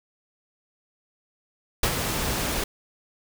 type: noise with ADSR envelope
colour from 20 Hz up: pink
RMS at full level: -20 dBFS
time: 1.83-2.64 s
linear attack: 4 ms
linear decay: 62 ms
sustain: -7 dB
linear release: 4 ms
effects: none